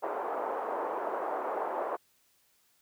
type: band-pass noise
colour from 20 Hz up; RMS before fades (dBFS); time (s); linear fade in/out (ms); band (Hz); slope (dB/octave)
white; -34; 0.02-1.97; 20; 390 to 1000; 24
effects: white hiss -69 dBFS RMS until 2.81 s